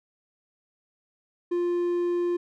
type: tone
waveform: triangle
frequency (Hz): 350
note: F4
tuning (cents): +4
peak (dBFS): -21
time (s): 1.51-2.37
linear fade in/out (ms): 10
effects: none